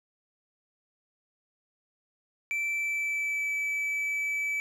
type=tone with pitch glide; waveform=triangle; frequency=2332 to 2303 Hz; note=D7 to D7; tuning=-13 to -34 cents; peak=-26 dBFS; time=2.51-4.6 s; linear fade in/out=0 ms; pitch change=-21 cents; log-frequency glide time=2.68-3.5 s; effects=none